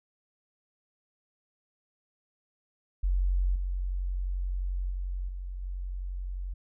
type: tone with level steps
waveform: sine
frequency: 45.72 Hz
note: F#1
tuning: 20 cents flat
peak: -23 / -28 / -30 / -34 / -32 dBFS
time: 3.03-6.54 s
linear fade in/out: 10 ms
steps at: 3.55 / 4.9 / 5.28 / 5.62 s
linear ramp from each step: 10 ms
effects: none